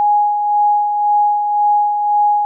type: tone with tremolo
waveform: sine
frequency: 830 Hz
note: G#5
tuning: 1 cent flat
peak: -9 dBFS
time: 0-2.45 s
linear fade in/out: 0 ms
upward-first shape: sine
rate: 1.9 Hz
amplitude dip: 45%
effects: none